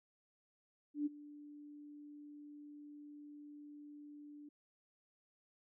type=tone with ADSR envelope; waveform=sine; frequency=293.7 Hz; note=D4; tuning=in tune; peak=-32 dBFS; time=0.94-4.49 s; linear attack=120 ms; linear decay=21 ms; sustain=-19 dB; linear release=6 ms; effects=none